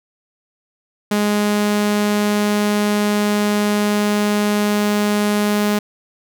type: tone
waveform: sawtooth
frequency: 207.7 Hz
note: G#3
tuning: in tune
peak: -11 dBFS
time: 1.11-5.79 s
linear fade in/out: 5 ms
effects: none